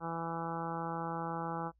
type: harmonic tone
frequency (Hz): 166.1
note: E3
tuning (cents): +13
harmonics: 1 / 2 / 3 / 4 / 5 / 6 / 7 / 8 / 9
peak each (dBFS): -41 / -44 / -44 / -48 / -40 / -46 / -45 / -45 / -52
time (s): 0-1.72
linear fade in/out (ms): 50
effects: noise-tail reverb RT60 0.1 s tail -24 dB re dry + added 57 Hz sine -67 dBFS peak until 1.79 s